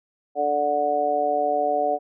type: harmonic tone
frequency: 146.7 Hz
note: D3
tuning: 2 cents flat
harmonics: 2 / 3 / 4 / 5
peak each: -33 / -28 / -24 / -22 dBFS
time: 0.35-1.99 s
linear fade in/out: 50 ms
effects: none